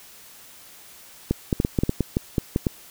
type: clicks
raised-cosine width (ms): 3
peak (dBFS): -7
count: 12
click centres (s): 1.31 / 1.528 / 1.601 / 1.649 / 1.788 / 1.835 / 1.894 / 2.007 / 2.169 / 2.382 / 2.561 / 2.668
effects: white hiss -47 dBFS RMS until 2.9 s